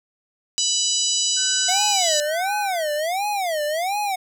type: harmonic tone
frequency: 987.8 Hz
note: B5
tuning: in tune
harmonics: 3 / 4 / 5 / 6 / 7 / 8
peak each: -26 / -26 / -26 / -26 / -26 / -26 dBFS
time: 0.58-2.2 s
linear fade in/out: 0 ms
type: tone with tremolo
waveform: sine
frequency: 1520 Hz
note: F#6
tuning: 46 cents sharp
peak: -28 dBFS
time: 1.36-3 s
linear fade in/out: 20 ms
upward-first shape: sine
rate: 1.1 Hz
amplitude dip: 90%
type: tone with vibrato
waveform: square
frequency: 703 Hz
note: F5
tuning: 11 cents sharp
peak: -22 dBFS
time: 1.68-4.16 s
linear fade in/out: 10 ms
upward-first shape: sine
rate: 1.4 Hz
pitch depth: 300 cents each way
effects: none